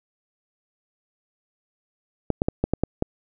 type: clicks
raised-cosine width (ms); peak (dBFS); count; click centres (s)
2; -7; 7; 2.303 / 2.419 / 2.485 / 2.64 / 2.736 / 2.836 / 3.024
effects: none